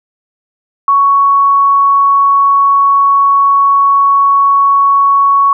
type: tone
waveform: sine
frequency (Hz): 1114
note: C#6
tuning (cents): +8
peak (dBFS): -5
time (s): 0.88-5.53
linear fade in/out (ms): 2
effects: none